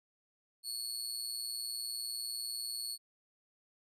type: tone with amplitude modulation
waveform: 25% pulse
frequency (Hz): 4400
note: C#8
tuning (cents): -14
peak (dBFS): -29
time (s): 0.63-2.98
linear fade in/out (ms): 50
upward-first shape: sine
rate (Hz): 120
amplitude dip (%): 85
effects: none